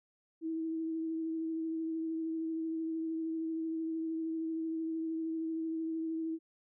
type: tone with vibrato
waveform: sine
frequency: 323.5 Hz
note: E4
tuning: 32 cents flat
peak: -33 dBFS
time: 0.41-6.39 s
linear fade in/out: 50 ms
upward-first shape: triangle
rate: 13 Hz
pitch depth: 20 cents each way
effects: none